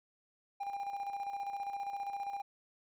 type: tone with tremolo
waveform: triangle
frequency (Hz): 801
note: G5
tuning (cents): +37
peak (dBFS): -33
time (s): 0.6-2.42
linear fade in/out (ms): 10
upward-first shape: square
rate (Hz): 15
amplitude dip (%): 50
effects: none